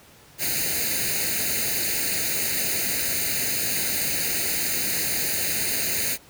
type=noise with comb filter; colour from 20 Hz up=white; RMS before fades=-25 dBFS; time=0.38-6.18 s; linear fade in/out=50 ms; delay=0.45 ms; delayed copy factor=+0.85; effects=pink hiss -51 dBFS RMS until 6.29 s + high-pass 60 Hz 12 dB/octave